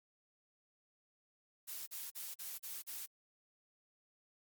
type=noise bursts; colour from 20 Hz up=blue; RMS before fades=-45 dBFS; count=6; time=1.67-3.065 s; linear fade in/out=20 ms; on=200 ms; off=39 ms; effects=Opus 48 kbps